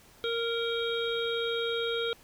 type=harmonic tone with a mistuned harmonic; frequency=463.9 Hz; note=A#4; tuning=8 cents flat; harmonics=1 / 3 / 5 / 7 / 8; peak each=-30 / -36 / -42 / -36 / -38 dBFS; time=0.24-2.13 s; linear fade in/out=0 ms; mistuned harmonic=8; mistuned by=+26 cents; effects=pink hiss -57 dBFS RMS until 2.23 s